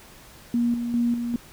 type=tone with tremolo; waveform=sine; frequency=237.6 Hz; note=A#3; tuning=33 cents sharp; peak=-19 dBFS; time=0.54-1.36 s; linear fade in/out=2 ms; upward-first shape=square; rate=2.5 Hz; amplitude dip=50%; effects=pink hiss -48 dBFS RMS until 1.52 s